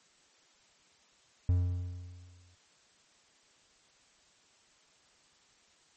triangle tone with exponential decay, 89.3 Hz, F2, 39 cents sharp, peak -20 dBFS, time 1.49-2.55 s, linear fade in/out 0 ms, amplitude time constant 230 ms, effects white hiss -65 dBFS RMS until 5.96 s + MP3 32 kbps

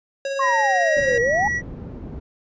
square tone with tremolo, 549 Hz, C#5, 17 cents flat, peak -23 dBFS, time 0.25-1.18 s, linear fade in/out 2 ms, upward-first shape sine, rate 18 Hz, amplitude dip 30%
sine exponential two-way sweep, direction down then up, 1097 to 460 to 866 Hz, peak -18 dBFS, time 0.39-1.48 s, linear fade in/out 5 ms, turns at 1.2 s
triangle tone with pitch glide, 1889 to 1934.3 Hz, A#6 to B6, +22 to -37 cents, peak -19 dBFS, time 0.4-1.62 s, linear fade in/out 50 ms, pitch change +41 cents, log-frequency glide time 0.83-1.37 s
white low-pass noise, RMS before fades -34 dBFS, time 0.96-2.2 s, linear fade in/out 10 ms, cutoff 230 Hz, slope 12 dB/octave
effects resampled to 16000 Hz

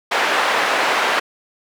white band-pass noise, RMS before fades -18 dBFS, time 0.11-1.2 s, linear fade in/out 10 ms, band 490 to 1800 Hz, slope 12 dB/octave, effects none

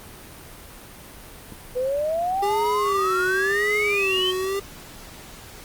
click, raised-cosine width 3 ms, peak -25 dBFS, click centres 1.523 s
sine exponential sweep, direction up, 490.7 to 3171 Hz, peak -21 dBFS, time 1.75-4.32 s, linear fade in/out 20 ms
square tone with vibrato, 393.8 Hz, G4, 8 cents sharp, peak -24 dBFS, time 2.42-4.6 s, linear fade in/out 10 ms, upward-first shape sine, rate 0.94 Hz, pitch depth 110 cents each way
effects pink hiss -42 dBFS RMS until 5.64 s + Opus 32 kbps

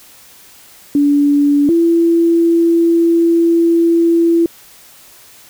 sine tone pair in turn, 287.6 / 335.7 Hz, D4 / E4, -36 / +32 cents, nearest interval minor third, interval 268 cents, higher second, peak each -8 dBFS, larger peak neither, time 0.95-1.69 / 1.69-4.46 s, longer second, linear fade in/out 2 ms, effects white hiss -42 dBFS RMS until 5.49 s

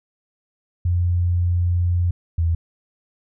sine tone pair in turn, 87.9 / 83.21 Hz, F2 / E2, +12 / +17 cents, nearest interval minor second, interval 95 cents, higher first, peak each -16 dBFS, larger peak neither, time 0.85-2.11 / 2.38-2.55 s, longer first, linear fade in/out 5 ms, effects none

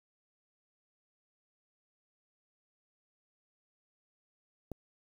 click, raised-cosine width 2 ms, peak -26 dBFS, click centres 4.717 s, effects 9-bit

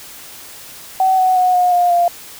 sine tone with pitch steps, 757 / 744.4 / 732.1 / 719.9 / 707.9 / 696.2 Hz, F#5 / F#5 / F#5 / F#5 / F5 / F5, +39 / +10 / -19 / -48 / +23 / -6 cents, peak -10 dBFS, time 1-2.08 s, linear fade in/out 2 ms, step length 180 ms, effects white hiss -36 dBFS RMS until 2.39 s

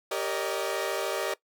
sawtooth chord, Eb dominant seventh, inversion first, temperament equal with one note detuned, 392 / 466.2 / 569 / 622.3 Hz, G4 / Bb4 / Db5 / Eb5, 0 / 0 / +45 / 0 cents, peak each -30 dBFS, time 0.11-1.34 s, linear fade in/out 5 ms, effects noise-tail reverb RT60 0.1 s tail -19 dB re dry

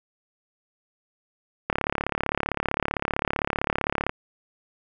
click train, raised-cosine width 0.5 ms, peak -8 dBFS, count 86, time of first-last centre 1.7-4.094 s, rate 35.5 Hz, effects none

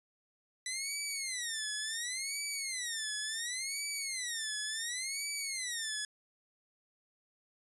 10% pulse tone with vibrato, 1976 Hz, B6, in tune, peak -26 dBFS, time 0.66-6.05 s, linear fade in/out 2 ms, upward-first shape sine, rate 0.7 Hz, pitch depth 260 cents each way, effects resampled to 24000 Hz

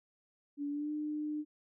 sine tone with pitch glide, 287.6 to 301.2 Hz, D4 to D4, -36 to +44 cents, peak -34 dBFS, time 0.57-1.45 s, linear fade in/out 50 ms, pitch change +80 cents, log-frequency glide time 0.7-0.91 s, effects none

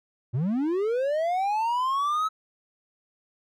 triangle linear sweep, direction up, 108.6 to 1301 Hz, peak -21 dBFS, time 0.33-2.29 s, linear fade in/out 20 ms, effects none

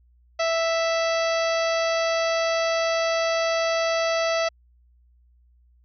harmonic tone, 659.3 Hz, E5, in tune, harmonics 1 / 2 / 3 / 4 / 5 / 6 / 7 / 8 / 9, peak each -22 / -29 / -31 / -33 / -37 / -39 / -35 / -40 / -38 dBFS, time 0.39-4.49 s, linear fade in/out 10 ms, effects added 60 Hz sine -55 dBFS peak until 5.84 s

